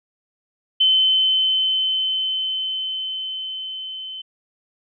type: tone with level ramp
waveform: sine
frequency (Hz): 3062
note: G7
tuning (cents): -41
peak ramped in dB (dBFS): -12 to -30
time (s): 0.8-4.22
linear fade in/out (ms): 10
effects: none